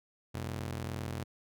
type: ring-modulated tone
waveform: sawtooth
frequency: 110 Hz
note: A2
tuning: in tune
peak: -29 dBFS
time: 0.34-1.24 s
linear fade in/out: 10 ms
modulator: 21.2 Hz
effects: none